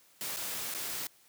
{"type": "noise with dropouts", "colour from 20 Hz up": "white", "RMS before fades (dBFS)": -37, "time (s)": [0.21, 1.07], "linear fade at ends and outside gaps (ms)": 1, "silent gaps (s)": [[0.363, 0.369], [0.74, 0.747]], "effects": ["white hiss -63 dBFS RMS until 1.28 s", "high-pass 100 Hz 12 dB/octave"]}